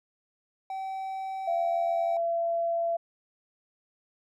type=tone; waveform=triangle; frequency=768 Hz; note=G5; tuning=36 cents flat; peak=-30 dBFS; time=0.7-2.17 s; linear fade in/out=2 ms
type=tone with pitch glide; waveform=sine; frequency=682 to 675.7 Hz; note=F5 to E5; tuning=-41 to +43 cents; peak=-25 dBFS; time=1.47-2.97 s; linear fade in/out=10 ms; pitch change=-16 cents; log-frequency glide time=1.81-2.03 s
effects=none